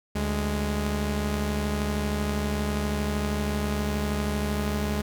sawtooth tone pair together, 73.43 / 207.7 Hz, D2 / G#3, 0 / 0 cents, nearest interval octave + tritone, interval 1800 cents, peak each -24 / -24 dBFS, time 0.15-5.02 s, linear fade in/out 10 ms, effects none

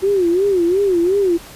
sine tone with vibrato, 370 Hz, F#4, in tune, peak -12 dBFS, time 0.02-1.38 s, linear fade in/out 20 ms, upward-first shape sine, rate 2.8 Hz, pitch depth 160 cents each way, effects pink hiss -38 dBFS RMS until 1.55 s + resampled to 32000 Hz

